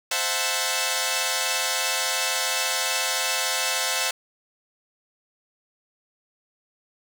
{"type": "chord", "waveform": "5% pulse", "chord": "F# half-diminished seventh", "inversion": "second", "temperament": "equal", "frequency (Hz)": [523.3, 659.3, 740, 880], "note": ["C5", "E5", "F#5", "A5"], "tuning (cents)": [0, 0, 0, 0], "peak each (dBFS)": -17, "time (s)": [0.11, 4.11], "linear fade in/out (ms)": 5, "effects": []}